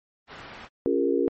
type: noise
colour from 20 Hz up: white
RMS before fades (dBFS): -33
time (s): 0.27-0.69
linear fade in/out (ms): 50
type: chord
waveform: sine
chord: Bb minor seventh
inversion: first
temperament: equal with one note detuned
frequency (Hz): 277.2 / 349.2 / 406.1 / 466.2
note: Db4 / F4 / Ab4 / Bb4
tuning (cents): 0 / 0 / -39 / 0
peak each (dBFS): -26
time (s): 0.86-1.28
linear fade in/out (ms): 0
effects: low-pass 2000 Hz 12 dB/octave + MP3 32 kbps